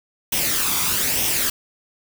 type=noise with flanger; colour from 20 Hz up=white; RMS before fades=-21 dBFS; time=0.32-1.5 s; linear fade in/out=5 ms; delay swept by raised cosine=0.34 to 0.87 ms; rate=1.1 Hz; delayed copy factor=+0.55; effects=none